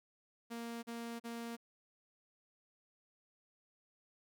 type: tone bursts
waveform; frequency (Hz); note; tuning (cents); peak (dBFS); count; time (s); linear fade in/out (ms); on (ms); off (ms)
sawtooth; 233.1; A#3; 0; -38; 3; 0.5-1.568; 20; 330; 39
effects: none